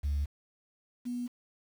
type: tone pair in turn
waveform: sine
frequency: 71.8 / 244.1 Hz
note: D2 / B3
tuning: -39 / -20 cents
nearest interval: octave + major sixth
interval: 2119 cents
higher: second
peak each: -26 / -32 dBFS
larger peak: first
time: 0.03-0.26 / 1.05-1.28 s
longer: neither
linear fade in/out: 20 ms
effects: tanh soft clip ceiling -25 dBFS + 9-bit